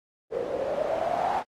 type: noise with low-pass filter sweep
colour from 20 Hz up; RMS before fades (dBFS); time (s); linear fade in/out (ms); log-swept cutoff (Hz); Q
blue; -28; 0.3-1.44; 50; 470 to 800; 9.4
effects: AAC 48 kbps